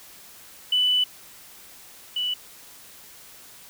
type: tone pair in turn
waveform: sine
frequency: 2987 / 2963 Hz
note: F#7 / F#7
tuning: +16 / +2 cents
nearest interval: unison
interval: 14 cents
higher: first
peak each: -17 / -23 dBFS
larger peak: first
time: 0.72-1.04 / 2.16-2.34 s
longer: first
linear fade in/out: 5 ms
effects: tanh soft clip ceiling -13 dBFS + white hiss -47 dBFS RMS until 3.69 s